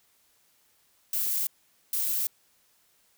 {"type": "noise bursts at uneven times", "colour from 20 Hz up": "violet", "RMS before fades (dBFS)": -28, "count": 2, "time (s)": [[1.13, 1.47], [1.93, 2.27]], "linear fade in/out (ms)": 2, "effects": ["white hiss -66 dBFS RMS until 3.17 s"]}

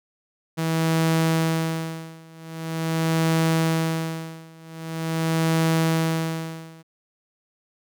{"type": "tone with tremolo", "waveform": "sawtooth", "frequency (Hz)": 162.3, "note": "E3", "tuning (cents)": -27, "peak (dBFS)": -14, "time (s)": [0.57, 6.83], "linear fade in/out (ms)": 20, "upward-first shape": "sine", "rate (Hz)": 0.44, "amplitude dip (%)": 95, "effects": []}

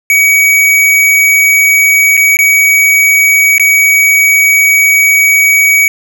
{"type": "tone with dropouts", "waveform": "square", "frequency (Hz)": 2262, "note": "C#7", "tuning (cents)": 34, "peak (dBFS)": -5, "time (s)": [0.1, 5.88], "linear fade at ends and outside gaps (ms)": 1, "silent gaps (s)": [[2.169, 2.175], [2.37, 2.389], [3.581, 3.597]], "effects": []}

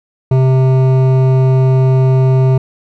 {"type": "tone with hard clipping", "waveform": "triangle", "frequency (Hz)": 130.81, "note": "C3", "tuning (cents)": 0, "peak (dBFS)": -9, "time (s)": [0.31, 2.58], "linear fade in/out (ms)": 5, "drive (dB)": 16, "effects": []}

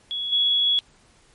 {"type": "tone with level steps", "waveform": "sine", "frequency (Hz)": 3362, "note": "G#7", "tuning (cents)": 20, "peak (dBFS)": [-25, -17], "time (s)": [0.11, 0.79], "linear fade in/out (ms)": 0, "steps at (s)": 0.32, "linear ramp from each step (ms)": 10, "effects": ["pink hiss -57 dBFS RMS until 1.34 s", "MP3 48 kbps"]}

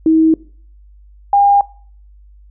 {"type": "tone pair in turn", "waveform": "sine", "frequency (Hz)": [319.8, 805.8], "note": ["D#4", "G5"], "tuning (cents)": [48, 48], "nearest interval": "octave + major third", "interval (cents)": 1600, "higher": "second", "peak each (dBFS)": -7, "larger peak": "neither", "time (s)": [[0.06, 0.34], [1.33, 1.61]], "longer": "neither", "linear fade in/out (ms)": 2, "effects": ["noise-tail reverb RT60 0.5 s tail -22 dB re dry", "added 50 Hz sine -40 dBFS peak until 2.5 s"]}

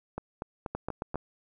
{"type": "two click trains", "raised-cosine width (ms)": 1, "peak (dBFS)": [-18, -20], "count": [4, 5], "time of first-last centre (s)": [[0.75, 1.157], [0.18, 1.144]], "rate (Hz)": [7.38, 4.15], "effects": []}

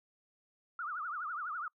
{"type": "tone with vibrato", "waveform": "sine", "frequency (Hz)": 1309, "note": "E6", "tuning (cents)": -13, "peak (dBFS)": -36, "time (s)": [0.79, 1.68], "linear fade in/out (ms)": 2, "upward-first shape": "triangle", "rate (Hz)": 12, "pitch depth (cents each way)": 230, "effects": ["noise-tail reverb RT60 0.1 s tail -26 dB re dry"]}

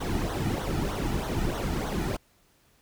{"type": "noise with flanger", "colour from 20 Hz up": "brown", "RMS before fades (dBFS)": -29, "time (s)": [0, 2.17], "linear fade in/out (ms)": 10, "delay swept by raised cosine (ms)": [0.4, 1.9], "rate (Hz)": 3.2, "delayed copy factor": -0.7, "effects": ["pink hiss -64 dBFS RMS until 2.81 s"]}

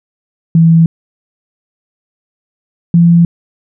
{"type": "tone pair in turn", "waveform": "sine", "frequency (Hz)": [164.6, 170.21], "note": ["E3", "F3"], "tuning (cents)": [-2, -44], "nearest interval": "minor second", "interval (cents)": 58, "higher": "second", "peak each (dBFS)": -3, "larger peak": "neither", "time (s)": [[0.55, 0.86], [2.94, 3.25]], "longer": "neither", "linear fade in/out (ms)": 2, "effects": []}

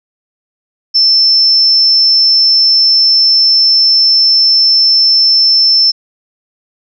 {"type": "tone", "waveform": "sine", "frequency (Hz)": 5320, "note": "E8", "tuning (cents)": 15, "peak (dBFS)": -5, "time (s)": [0.94, 5.92], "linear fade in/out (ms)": 20, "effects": []}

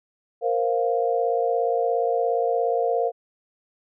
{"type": "chord", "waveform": "sine", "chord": "Bb suspended second", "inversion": "none", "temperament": "equal", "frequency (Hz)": [466.2, 523.3, 698.5], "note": ["Bb4", "C5", "F5"], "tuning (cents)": [0, 0, 0], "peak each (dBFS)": [-23, -26, -24], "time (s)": [0.41, 3.12], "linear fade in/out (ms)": 50, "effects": []}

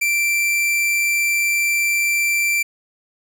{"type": "tone", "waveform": "45% pulse", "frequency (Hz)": 2349, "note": "D7", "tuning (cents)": 0, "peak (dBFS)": -16, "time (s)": [0.01, 2.63], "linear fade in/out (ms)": 10, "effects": []}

